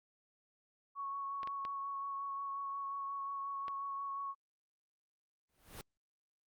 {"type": "tone with vibrato", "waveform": "sine", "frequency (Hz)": 1108.7, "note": "C#6", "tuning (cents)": 0, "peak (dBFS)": -38, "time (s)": [0.95, 4.35], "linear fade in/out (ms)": 50, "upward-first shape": "sine", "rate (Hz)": 5.6, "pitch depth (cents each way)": 14}
{"type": "clicks", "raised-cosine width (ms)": 0.3, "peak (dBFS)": -30, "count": 4, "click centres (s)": [1.432, 1.474, 1.651, 3.682]}
{"type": "noise with exponential growth", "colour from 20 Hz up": "pink", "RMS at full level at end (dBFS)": -44, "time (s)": [5.49, 5.81], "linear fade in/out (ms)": 1, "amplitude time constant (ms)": 69}
{"effects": ["Opus 48 kbps"]}